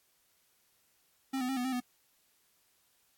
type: tone with pitch steps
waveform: square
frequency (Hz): 266.7 / 251.6 / 266.9 / 247 / 261.3 / 247.4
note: C4 / B3 / C4 / B3 / C4 / B3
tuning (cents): +33 / +32 / +35 / 0 / -2 / +3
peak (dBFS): -32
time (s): 1.33-1.804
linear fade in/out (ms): 10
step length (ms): 79
effects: white hiss -71 dBFS RMS until 3.17 s + AAC 64 kbps